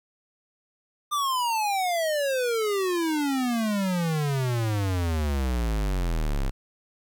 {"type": "exponential sweep", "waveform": "square", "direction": "down", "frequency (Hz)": [1203, 32], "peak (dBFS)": -24, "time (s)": [1.11, 6.51], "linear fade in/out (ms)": 20, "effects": ["10-bit"]}